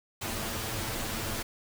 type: noise with comb filter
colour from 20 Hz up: pink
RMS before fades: -34 dBFS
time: 0.21-1.43 s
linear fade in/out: 10 ms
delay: 9 ms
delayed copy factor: +0.65
effects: none